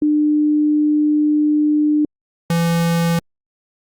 sine / square tone pair in turn, 300 / 168.37 Hz, D4 / E3, +37 / +37 cents, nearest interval minor seventh, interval 1000 cents, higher first, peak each -12 / -15 dBFS, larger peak first, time 0.02-2.05 / 2.5-3.19 s, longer first, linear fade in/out 2 ms, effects Opus 48 kbps

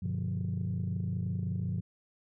sine chord, G dominant seventh, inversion none, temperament equal with one note detuned, 98 / 123.47 / 146.83 / 177.36 Hz, G2 / B2 / D3 / F3, 0 / 0 / 0 / +27 cents, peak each -33 / -36 / -38 / -34 dBFS, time 0.02-1.81 s, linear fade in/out 10 ms, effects tanh soft clip ceiling -25 dBFS

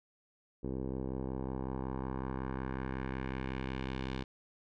10% pulse tone with low-pass filter sweep, 65.41 Hz, C2, in tune, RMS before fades -38 dBFS, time 0.63-4.24 s, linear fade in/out 10 ms, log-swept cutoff 450 to 3700 Hz, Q 1.5, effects none

